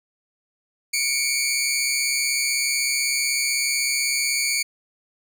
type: tone pair together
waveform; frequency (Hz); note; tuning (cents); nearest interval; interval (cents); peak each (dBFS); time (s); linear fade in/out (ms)
15% pulse; 2213 / 2349; C#7 / D7; -3 / 0; minor second; 103; -17; 0.93-4.63; 10
effects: none